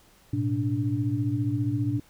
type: tone cluster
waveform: sine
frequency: 108.4 / 123.2 / 291.5 Hz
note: A2 / B2 / D4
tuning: -25 / -4 / -13 cents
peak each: -28 dBFS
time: 0.33-2 s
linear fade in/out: 5 ms
effects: pink hiss -58 dBFS RMS until 2.09 s